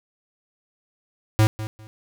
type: tone with echo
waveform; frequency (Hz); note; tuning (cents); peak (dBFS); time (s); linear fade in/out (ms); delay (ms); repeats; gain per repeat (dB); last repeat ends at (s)
square; 108.5; A2; -24; -14; 1.39-1.47; 0; 200; 2; -14; 1.87
effects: none